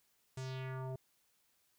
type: tone with low-pass filter sweep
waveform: square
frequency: 130.81 Hz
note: C3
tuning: in tune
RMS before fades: -42 dBFS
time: 0.37-0.96 s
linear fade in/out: 5 ms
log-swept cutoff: 8200 to 570 Hz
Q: 2.3
effects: white hiss -75 dBFS RMS until 1.78 s